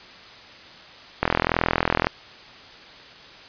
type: click train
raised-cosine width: 0.5 ms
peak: -3 dBFS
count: 36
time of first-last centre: 1.23-2.069 s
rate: 41.7 Hz
effects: white hiss -44 dBFS RMS until 3.48 s + resampled to 11025 Hz